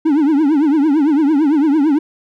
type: tone with vibrato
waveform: triangle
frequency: 297.4 Hz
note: D4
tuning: 22 cents sharp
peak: -8 dBFS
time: 0.05-1.99 s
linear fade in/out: 10 ms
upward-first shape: triangle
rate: 8.9 Hz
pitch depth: 190 cents each way
effects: none